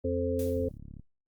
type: harmonic tone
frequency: 87.31 Hz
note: F2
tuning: in tune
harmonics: 1 / 3 / 5 / 6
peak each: -33 / -33 / -32 / -32 dBFS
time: 0.04-0.69 s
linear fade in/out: 10 ms
type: noise with exponential decay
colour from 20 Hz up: blue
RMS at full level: -42 dBFS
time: 0.39-0.78 s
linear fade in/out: 2 ms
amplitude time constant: 84 ms
type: click train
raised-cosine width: 5 ms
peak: -33 dBFS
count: 16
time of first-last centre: 0.57-0.996 s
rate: 35.2 Hz
effects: Opus 24 kbps